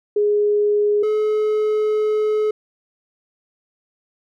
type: tone pair in turn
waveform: sine / triangle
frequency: 415.3 / 427.5 Hz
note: G#4 / A4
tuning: 0 / -50 cents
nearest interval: minor second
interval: 50 cents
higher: second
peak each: -14 dBFS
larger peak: neither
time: 0.16-1.03 / 1.03-2.51 s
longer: second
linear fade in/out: 5 ms
effects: none